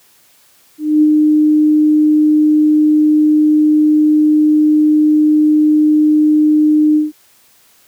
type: tone with ADSR envelope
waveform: sine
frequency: 304.2 Hz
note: D#4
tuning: 39 cents flat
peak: -5 dBFS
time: 0.78-7.12 s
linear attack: 240 ms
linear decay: 44 ms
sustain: -2 dB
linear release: 160 ms
effects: white hiss -50 dBFS RMS until 7.87 s + high-pass 80 Hz 12 dB/octave

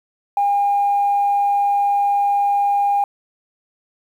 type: tone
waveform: sine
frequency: 808 Hz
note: G#5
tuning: 48 cents flat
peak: -13 dBFS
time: 0.37-3.04 s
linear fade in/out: 2 ms
effects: tanh soft clip ceiling -10 dBFS + 8-bit

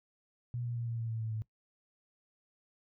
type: tone with pitch steps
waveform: sine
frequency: 121.2 / 119.46 / 117.75 / 116.06 / 114.4 / 112.76 / 111.14 / 109.55 Hz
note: B2 / A#2 / A#2 / A#2 / A#2 / A2 / A2 / A2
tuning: -32 / +43 / +18 / -7 / -32 / +43 / +18 / -7 cents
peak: -34 dBFS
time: 0.54-1.42 s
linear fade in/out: 0 ms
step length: 110 ms
effects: noise-tail reverb RT60 0.1 s tail -20 dB re dry

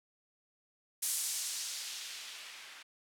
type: noise with low-pass filter sweep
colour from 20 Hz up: violet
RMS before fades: -40 dBFS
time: 1.02-2.83 s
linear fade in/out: 10 ms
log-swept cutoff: 10000 to 1900 Hz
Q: 0.98
effects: none

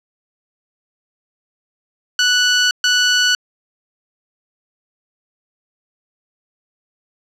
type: tone bursts at uneven times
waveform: 15% pulse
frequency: 1480 Hz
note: F#6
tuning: in tune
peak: -5 dBFS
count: 2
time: 2.19-2.71 / 2.84-3.35 s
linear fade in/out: 2 ms
effects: low-pass 7000 Hz 12 dB/octave

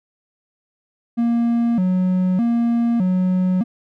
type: tone with vibrato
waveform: triangle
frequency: 207.7 Hz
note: G#3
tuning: in tune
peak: -13 dBFS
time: 1.17-3.64 s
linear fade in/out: 20 ms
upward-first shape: square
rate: 0.82 Hz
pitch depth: 210 cents each way
effects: none

